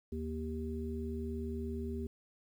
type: harmonic tone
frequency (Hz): 78.5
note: D#2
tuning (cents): +16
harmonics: 1 / 3 / 5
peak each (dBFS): -39 / -40 / -42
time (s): 0.12-2.07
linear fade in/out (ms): 5
effects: 11-bit

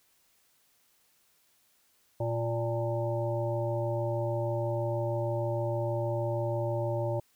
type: harmonic tone with a mistuned harmonic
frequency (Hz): 116.54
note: A#2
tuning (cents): 0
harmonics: 1 / 3 / 5 / 7 / 8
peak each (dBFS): -31 / -36 / -32 / -42 / -41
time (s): 2.2-7.2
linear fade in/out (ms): 5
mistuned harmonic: 8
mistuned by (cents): -57
effects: white hiss -68 dBFS RMS until 7.35 s

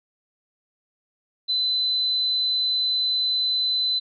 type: tone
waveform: sine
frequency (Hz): 4025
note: B7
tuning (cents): +32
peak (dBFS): -20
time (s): 1.48-4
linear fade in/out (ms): 20
effects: none

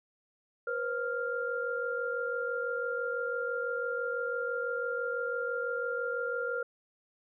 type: tone cluster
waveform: sine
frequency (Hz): 483 / 529 / 1397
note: B4 / C5 / F6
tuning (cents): -39 / +19 / 0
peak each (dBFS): -34 / -38 / -34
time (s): 0.67-6.63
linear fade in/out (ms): 5
effects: none

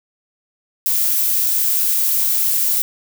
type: noise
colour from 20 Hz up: violet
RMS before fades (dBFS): -17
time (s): 0.86-2.82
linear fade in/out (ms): 0
effects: none

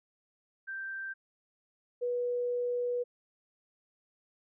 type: tone pair in turn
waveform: sine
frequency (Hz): 1568 / 487.9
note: G6 / B4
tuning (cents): 0 / -21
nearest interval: octave + minor sixth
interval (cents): 2021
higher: first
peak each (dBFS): -36 / -29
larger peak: second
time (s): 0.67-1.14 / 2.01-3.04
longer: second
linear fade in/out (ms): 20
effects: none

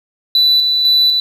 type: tone with tremolo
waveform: sine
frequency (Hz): 3977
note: B7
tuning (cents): +11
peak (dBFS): -6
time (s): 0.35-1.2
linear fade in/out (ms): 2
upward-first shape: square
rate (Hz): 2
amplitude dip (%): 40
effects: tanh soft clip ceiling -6 dBFS + 7-bit

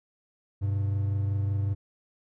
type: tone pair together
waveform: triangle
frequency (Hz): 98.9 / 124.21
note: G2 / B2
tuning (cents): +16 / +10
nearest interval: major third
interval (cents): 394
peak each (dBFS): -23 / -33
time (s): 0.61-1.75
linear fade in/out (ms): 20
effects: none

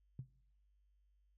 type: tone with exponential decay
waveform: sine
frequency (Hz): 130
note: C3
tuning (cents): -11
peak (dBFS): -38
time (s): 0.19-0.3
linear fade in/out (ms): 2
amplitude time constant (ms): 23
effects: noise-tail reverb RT60 0.7 s tail -21 dB re dry + added 50 Hz sine -70 dBFS peak until 1.37 s

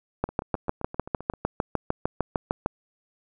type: two click trains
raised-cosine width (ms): 1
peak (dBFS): -9 / -23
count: 17 / 9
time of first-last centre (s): 0.24-2.661 / 0.29-1.337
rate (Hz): 6.61 / 7.64
effects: none

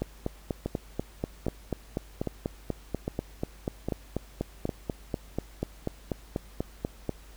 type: two click trains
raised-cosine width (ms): 2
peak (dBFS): -15 / -16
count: 30 / 6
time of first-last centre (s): 0.02-7.093 / 0.66-4.692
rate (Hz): 4.1 / 1.24
effects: added 50 Hz sine -49 dBFS peak until 7.36 s + pink hiss -55 dBFS RMS until 7.36 s

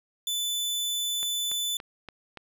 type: tone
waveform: sawtooth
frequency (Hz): 3500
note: A7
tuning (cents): -10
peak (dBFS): -24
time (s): 0.27-1.77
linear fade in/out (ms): 2
type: click train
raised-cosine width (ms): 0.3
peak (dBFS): -24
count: 5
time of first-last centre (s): 1.23-2.373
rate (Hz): 3.5
effects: none

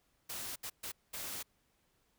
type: noise bursts at uneven times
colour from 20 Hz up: white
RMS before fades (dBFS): -42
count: 4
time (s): 0.29-0.56 / 0.63-0.7 / 0.83-0.92 / 1.13-1.43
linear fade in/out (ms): 10
effects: pink hiss -75 dBFS RMS until 2.18 s

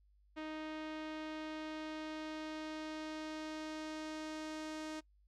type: tone with low-pass filter sweep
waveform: sawtooth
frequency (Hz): 311.1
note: D#4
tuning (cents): 0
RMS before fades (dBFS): -44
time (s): 0.36-5.01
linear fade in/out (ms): 20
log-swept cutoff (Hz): 3100 to 6900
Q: 1.1
effects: noise-tail reverb RT60 0.1 s tail -23 dB re dry + added 50 Hz sine -66 dBFS peak until 5.27 s

